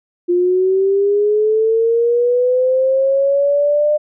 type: linear sweep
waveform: sine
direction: up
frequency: 349.2 to 603 Hz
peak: -11 dBFS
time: 0.28-3.98 s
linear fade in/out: 20 ms
effects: none